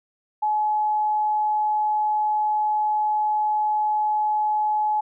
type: tone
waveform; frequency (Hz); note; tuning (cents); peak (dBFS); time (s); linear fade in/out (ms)
sine; 850; G#5; +40; -19; 0.42-5.01; 10
effects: none